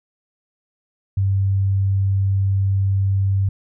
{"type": "tone", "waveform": "sine", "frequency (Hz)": 97.5, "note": "G2", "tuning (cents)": -9, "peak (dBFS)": -15, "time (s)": [1.17, 3.49], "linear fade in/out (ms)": 5, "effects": []}